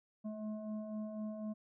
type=tone with frequency modulation; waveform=sine; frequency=215.5 Hz; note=A3; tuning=36 cents flat; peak=-39 dBFS; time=0.24-1.54 s; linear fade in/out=20 ms; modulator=427 Hz; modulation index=0.83; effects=none